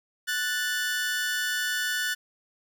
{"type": "tone pair together", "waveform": "sawtooth", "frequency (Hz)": [1481, 1760], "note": ["F#6", "A6"], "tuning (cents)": [1, 0], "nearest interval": "minor third", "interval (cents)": 299, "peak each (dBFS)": [-25, -26], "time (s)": [0.27, 2.15], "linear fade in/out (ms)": 20, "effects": ["10-bit"]}